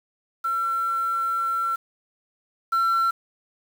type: tone pair in turn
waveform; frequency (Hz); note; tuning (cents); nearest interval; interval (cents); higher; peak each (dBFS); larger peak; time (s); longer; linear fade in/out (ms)
sine; 1352 / 1352; E6 / E6; +43 / +43; unison; 0; neither; -21 / -16; second; 0.44-1.76 / 2.72-3.11; first; 10
effects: tanh soft clip ceiling -17 dBFS + 7-bit